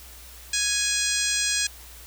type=harmonic tone; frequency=830.6 Hz; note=G#5; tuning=in tune; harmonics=2 / 3 / 4 / 5 / 6 / 7 / 8 / 9 / 10; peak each=-31 / -31 / -31 / -31 / -31 / -31 / -31 / -31 / -31 dBFS; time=0.53-1.67 s; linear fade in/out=5 ms; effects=added 60 Hz sine -46 dBFS peak until 2.06 s + white hiss -46 dBFS RMS until 2.06 s